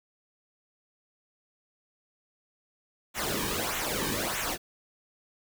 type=noise with flanger; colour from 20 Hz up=pink; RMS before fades=-31 dBFS; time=3.14-4.58 s; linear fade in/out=50 ms; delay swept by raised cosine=0.2 to 1.5 ms; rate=1.6 Hz; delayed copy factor=-0.7; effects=none